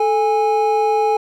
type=tone pair together; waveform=triangle; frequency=437.4 / 823.7 Hz; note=A4 / G#5; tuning=-10 / -14 cents; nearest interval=major seventh; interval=1096 cents; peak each=-15 / -14 dBFS; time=0-1.17 s; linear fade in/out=5 ms; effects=none